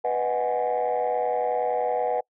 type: chord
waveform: sine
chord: G# minor seventh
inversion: first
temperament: equal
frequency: 493.9 / 622.3 / 740 / 830.6 Hz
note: B4 / D#5 / F#5 / G#5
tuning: 0 / 0 / 0 / 0 cents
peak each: -25 / -28 / -25 / -29 dBFS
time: 0.04-2.21 s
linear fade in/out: 10 ms
effects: noise-tail reverb RT60 0.1 s tail -26 dB re dry + tanh soft clip ceiling -17 dBFS

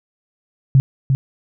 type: tone with echo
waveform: sine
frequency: 134 Hz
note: C3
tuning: 42 cents sharp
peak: -7 dBFS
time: 0.75-0.8 s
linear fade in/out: 0 ms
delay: 350 ms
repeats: 1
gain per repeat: -5 dB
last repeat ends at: 1.15 s
effects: none

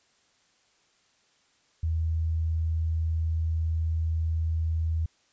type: tone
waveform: sine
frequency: 80.9 Hz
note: E2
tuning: 32 cents flat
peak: -24 dBFS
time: 1.83-5.06 s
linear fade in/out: 5 ms
effects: white hiss -66 dBFS RMS until 5.32 s + resampled to 16000 Hz

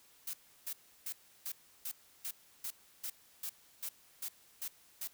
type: noise bursts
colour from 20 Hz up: blue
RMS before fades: -40 dBFS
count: 13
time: 0.27-5.075 s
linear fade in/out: 5 ms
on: 65 ms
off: 330 ms
effects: white hiss -64 dBFS RMS until 5.13 s

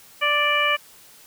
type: harmonic tone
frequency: 587.3 Hz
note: D5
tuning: in tune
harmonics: 1 / 2 / 3 / 4 / 5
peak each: -27 / -23 / -25 / -22 / -25 dBFS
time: 0.21-0.77 s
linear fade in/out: 20 ms
effects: white hiss -49 dBFS RMS until 1.26 s

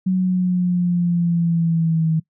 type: linear sweep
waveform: sine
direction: down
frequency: 186.7 to 159.1 Hz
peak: -15 dBFS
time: 0.06-2.2 s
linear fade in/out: 10 ms
effects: noise-tail reverb RT60 0.1 s tail -22 dB re dry

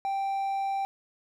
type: tone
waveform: triangle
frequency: 784 Hz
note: G5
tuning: in tune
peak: -25 dBFS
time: 0.05-0.85 s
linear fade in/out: 0 ms
effects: none

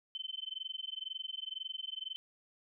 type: tone with amplitude modulation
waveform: sine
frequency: 3072 Hz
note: G7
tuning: 36 cents flat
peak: -35 dBFS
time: 0.15-2.16 s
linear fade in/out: 0 ms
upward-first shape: sine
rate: 22 Hz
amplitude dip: 100%
effects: none

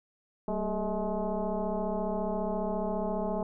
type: tone with frequency modulation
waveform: sine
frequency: 226.3 Hz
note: A3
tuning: 49 cents sharp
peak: -28 dBFS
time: 0.48-3.43 s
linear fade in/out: 2 ms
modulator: 209 Hz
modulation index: 3.1
effects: none

